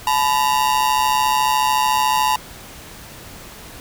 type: ring-modulated tone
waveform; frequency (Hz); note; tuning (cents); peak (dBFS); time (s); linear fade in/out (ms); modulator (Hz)
45% pulse; 932.3; A#5; 0; -12; 0.07-2.36; 2; 66.9
effects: pink hiss -38 dBFS RMS until 3.8 s